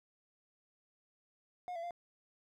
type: tone with pitch steps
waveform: triangle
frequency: 718 / 673 / 695 Hz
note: F5 / E5 / F5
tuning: +48 / +36 / -9 cents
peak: -37 dBFS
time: 1.68-1.908 s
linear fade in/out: 0 ms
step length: 76 ms
effects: none